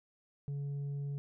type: tone with tanh clipping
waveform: sine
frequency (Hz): 141.7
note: C#3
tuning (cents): +38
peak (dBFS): -36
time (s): 0.48-1.18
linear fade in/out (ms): 0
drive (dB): 3
effects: none

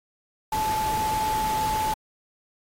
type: tone in noise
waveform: sine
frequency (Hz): 868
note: A5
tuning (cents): -24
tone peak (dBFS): -23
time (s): 0.52-1.94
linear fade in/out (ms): 5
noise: pink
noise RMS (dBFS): -33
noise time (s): 0.52-1.94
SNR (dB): +7
effects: AAC 48 kbps

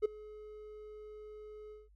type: tone with ADSR envelope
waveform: triangle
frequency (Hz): 425.1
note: G#4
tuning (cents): +40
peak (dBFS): -21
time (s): 0.02-1.89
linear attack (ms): 31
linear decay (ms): 9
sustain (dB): -24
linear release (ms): 180
effects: tanh soft clip ceiling -21 dBFS + added 50 Hz sine -60 dBFS peak until 1.95 s

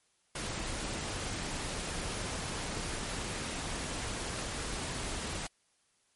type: noise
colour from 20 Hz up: pink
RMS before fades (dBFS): -37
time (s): 0.35-5.47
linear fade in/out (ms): 5
effects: white hiss -72 dBFS RMS until 6.15 s + MP3 48 kbps

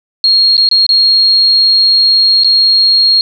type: tone with dropouts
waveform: sine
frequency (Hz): 4266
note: C8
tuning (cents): +33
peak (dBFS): -5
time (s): 0.24-3.21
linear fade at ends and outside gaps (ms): 1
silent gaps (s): 0.568-0.578 / 0.689-0.713 / 0.865-0.891 / 2.436-2.445
effects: none

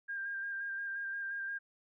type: tone with vibrato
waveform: sine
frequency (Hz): 1600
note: G6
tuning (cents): +35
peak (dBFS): -36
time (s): 0.08-1.59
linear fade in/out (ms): 20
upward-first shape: square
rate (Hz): 5.7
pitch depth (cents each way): 19
effects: none

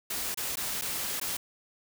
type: noise with dropouts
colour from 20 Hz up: white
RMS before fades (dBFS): -33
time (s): 0.1-1.37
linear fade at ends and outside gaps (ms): 5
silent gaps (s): 0.345-0.373 / 0.557-0.57 / 0.813-0.819 / 1.2-1.213
effects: none

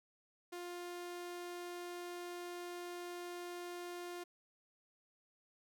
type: tone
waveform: sawtooth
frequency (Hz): 351.9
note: F4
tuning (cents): +13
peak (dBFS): -40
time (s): 0.52-4.24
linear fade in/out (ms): 10
effects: none

